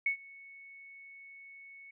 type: tone with ADSR envelope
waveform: sine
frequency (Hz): 2212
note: C#7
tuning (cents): -4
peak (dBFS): -25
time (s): 0.06-1.91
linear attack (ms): 4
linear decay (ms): 99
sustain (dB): -24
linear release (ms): 7
effects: none